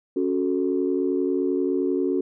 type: chord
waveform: sine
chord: F# minor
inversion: second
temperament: equal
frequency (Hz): 277.2 / 370 / 440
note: C#4 / F#4 / A4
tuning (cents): 0 / 0 / 0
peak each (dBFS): -24 / -23 / -28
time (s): 0.16-2.21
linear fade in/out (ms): 5
effects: tanh soft clip ceiling -11 dBFS